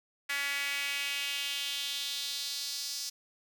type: tone with high-pass filter sweep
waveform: sawtooth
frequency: 282.1 Hz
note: C#4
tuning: 30 cents sharp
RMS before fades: -35 dBFS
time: 0.29-3.1 s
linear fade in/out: 10 ms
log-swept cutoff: 1900 to 5200 Hz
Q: 2.9
effects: none